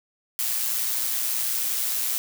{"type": "noise with amplitude modulation", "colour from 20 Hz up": "blue", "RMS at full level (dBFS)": -24, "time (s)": [0.39, 2.18], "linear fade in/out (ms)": 0, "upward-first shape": "sine", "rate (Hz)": 119, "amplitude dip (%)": 40, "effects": []}